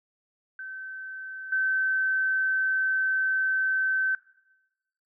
sine tone with level steps, 1539 Hz, G6, 32 cents flat, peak -35 / -22 dBFS, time 0.59-4.15 s, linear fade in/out 2 ms, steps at 1.52 s, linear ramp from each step 5 ms, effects noise-tail reverb RT60 1.0 s tail -20 dB re dry

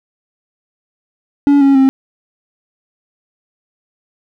triangle tone with pitch steps, 284.4 / 275.5 / 266.9 Hz, C#4 / C#4 / C4, +45 / -11 / +35 cents, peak -4 dBFS, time 1.47-1.89 s, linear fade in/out 0 ms, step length 140 ms, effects none

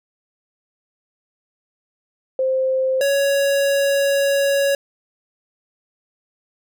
sine / square tone pair in turn, 523.3 / 557.7 Hz, C5 / C#5, 0 / +10 cents, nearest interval minor second, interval 110 cents, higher second, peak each -16 dBFS, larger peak neither, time 2.39-3.01 / 3.01-4.75 s, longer second, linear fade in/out 2 ms, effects none

